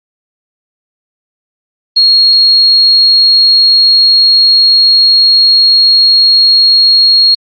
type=tone; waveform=sine; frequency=4287 Hz; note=C8; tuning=41 cents sharp; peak=-3 dBFS; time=1.96-7.35 s; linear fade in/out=10 ms; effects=Opus 24 kbps